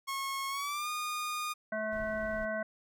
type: tone with pitch glide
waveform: sawtooth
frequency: 1090 to 1223.5 Hz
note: C#6 to D#6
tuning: -29 to -29 cents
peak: -30 dBFS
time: 0.07-1.54 s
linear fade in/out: 20 ms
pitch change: +200 cents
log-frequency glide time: 0.49-0.89 s
type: harmonic tone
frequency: 216.5 Hz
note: A3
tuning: 28 cents flat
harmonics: 1 / 3 / 5 / 7 / 9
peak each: -41 / -34 / -45 / -38 / -44 dBFS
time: 1.72-2.63 s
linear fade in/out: 5 ms
type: noise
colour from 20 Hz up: brown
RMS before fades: -47 dBFS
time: 1.91-2.46 s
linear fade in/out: 20 ms
effects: none